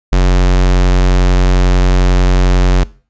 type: tone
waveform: square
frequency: 45.57 Hz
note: F#1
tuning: 26 cents flat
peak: -7 dBFS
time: 0.12-2.84 s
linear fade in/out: 10 ms
effects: noise-tail reverb RT60 0.4 s tail -21 dB re dry + resampled to 16000 Hz